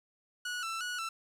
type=tone with vibrato; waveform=sawtooth; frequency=1396.9 Hz; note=F6; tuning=in tune; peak=-31 dBFS; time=0.45-1.09 s; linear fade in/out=5 ms; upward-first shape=square; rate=2.8 Hz; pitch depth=80 cents each way; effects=low-pass 10000 Hz 12 dB/octave + 10-bit